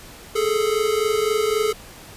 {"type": "tone pair together", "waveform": "square", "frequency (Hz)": [418.4, 442.2], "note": ["G#4", "A4"], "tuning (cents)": [13, 9], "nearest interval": "minor second", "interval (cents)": 96, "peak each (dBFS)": -22, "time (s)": [0.35, 1.73], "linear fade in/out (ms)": 10, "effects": ["pink hiss -42 dBFS RMS until 2.16 s", "resampled to 32000 Hz"]}